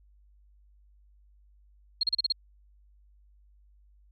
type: tone bursts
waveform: sine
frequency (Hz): 4253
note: C8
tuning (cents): +27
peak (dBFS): -22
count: 6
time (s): 2.01-2.323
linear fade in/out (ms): 5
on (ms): 23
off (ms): 35
effects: added 50 Hz sine -57 dBFS peak until 4.11 s